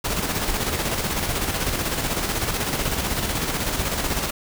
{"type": "noise with tremolo", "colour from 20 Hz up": "pink", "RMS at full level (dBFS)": -23, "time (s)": [0.04, 4.31], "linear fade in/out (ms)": 10, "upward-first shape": "square", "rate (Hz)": 16, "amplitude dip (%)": 40, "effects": []}